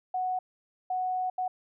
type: tone bursts at uneven times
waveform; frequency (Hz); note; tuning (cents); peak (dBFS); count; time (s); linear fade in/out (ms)
sine; 739; F#5; -2; -27; 3; 0.14-0.39 / 0.9-1.3 / 1.38-1.48; 5
effects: none